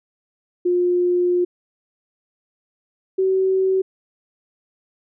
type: tone pair in turn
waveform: sine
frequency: 355.6 / 379.5 Hz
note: F4 / F#4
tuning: +31 / +44 cents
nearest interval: minor second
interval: 113 cents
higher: second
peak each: -15 dBFS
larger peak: neither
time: 0.65-1.45 / 3.18-3.82 s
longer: first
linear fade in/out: 10 ms
effects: none